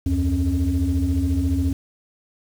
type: tone cluster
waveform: sine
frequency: 73.9 / 88.2 / 271.5 Hz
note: D2 / F2 / C#4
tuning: +11 / +18 / -36 cents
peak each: -21 dBFS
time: 0.06-1.73 s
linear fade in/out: 5 ms
effects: tanh soft clip ceiling -13 dBFS + 7-bit